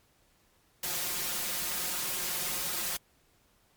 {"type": "noise with comb filter", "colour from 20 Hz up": "white", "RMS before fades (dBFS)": -33, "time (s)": [0.83, 2.97], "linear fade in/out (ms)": 5, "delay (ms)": 5.6, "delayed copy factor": 0.95, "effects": ["pink hiss -67 dBFS RMS until 3.76 s", "MP3 96 kbps"]}